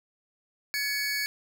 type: tone cluster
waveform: square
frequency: 1706 / 2235 / 4461 Hz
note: G#6 / C#7 / C#8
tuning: +46 / +14 / +10 cents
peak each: -33 / -32 / -33 dBFS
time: 0.74-1.26 s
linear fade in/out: 0 ms
effects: none